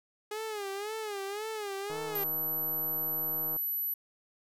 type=tone with vibrato; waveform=sawtooth; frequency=415.3 Hz; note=G#4; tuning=in tune; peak=-31 dBFS; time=0.31-2.24 s; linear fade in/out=5 ms; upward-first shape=sine; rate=1.9 Hz; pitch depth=110 cents each way
type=click train; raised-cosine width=1 ms; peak=-31 dBFS; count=264; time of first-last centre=1.9-3.565 s; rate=158 Hz
type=tone; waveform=sine; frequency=11840 Hz; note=F#9; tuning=in tune; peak=-30 dBFS; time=2.15-3.94 s; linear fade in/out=5 ms
effects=none